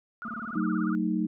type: tone with vibrato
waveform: sine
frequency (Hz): 1318.5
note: E6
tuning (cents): 0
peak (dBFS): -35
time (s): 0.22-0.95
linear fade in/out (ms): 0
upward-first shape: sine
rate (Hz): 17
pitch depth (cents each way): 190
type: tone bursts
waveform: triangle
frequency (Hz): 224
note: A3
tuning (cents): +31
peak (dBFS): -33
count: 6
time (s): 0.25-0.564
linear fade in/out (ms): 2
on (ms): 34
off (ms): 22
type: chord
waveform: sine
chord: D# diminished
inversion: first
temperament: just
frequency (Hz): 186.68 / 224 / 311.1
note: F#3 / A3 / D#4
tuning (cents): +16 / +31 / 0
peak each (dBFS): -29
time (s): 0.55-1.27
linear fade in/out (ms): 10
effects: none